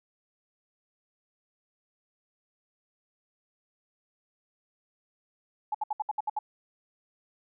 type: tone bursts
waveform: sine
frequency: 850 Hz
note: G#5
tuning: 40 cents sharp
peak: -26 dBFS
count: 8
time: 5.72-6.39 s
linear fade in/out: 5 ms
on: 26 ms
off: 66 ms
effects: none